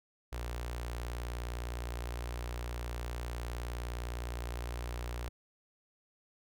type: tone with notch filter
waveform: sawtooth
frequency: 59.6 Hz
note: A#1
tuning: 39 cents sharp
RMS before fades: -39 dBFS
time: 0.32-5.29 s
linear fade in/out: 10 ms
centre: 190 Hz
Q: 0.67
effects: none